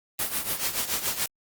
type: noise with tremolo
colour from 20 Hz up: white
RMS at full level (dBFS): -25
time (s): 0.19-1.26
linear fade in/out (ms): 2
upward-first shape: triangle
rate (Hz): 7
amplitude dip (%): 80
effects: Opus 32 kbps